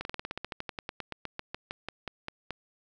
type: slowing click train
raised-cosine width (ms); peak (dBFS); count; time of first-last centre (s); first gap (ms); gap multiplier
0.3; -19; 24; 0.01-2.507; 41; 1.08
effects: none